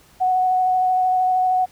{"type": "tone with vibrato", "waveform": "sine", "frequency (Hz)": 740, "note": "F#5", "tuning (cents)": 0, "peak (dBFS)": -15, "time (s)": [0.2, 1.66], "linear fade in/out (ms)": 20, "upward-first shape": "square", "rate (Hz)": 13, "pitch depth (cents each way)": 9, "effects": ["pink hiss -52 dBFS RMS until 1.71 s"]}